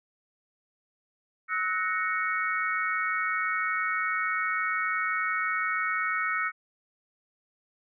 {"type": "chord", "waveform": "sine", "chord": "F# dominant seventh", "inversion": "third", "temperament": "equal with one note detuned", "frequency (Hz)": [1291.4, 1480, 1864.7, 2217], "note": ["E6", "F#6", "A#6", "C#7"], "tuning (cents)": [-36, 0, 0, 0], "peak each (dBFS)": [-30, -32, -32, -32], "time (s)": [1.48, 6.52], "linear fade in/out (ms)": 50, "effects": []}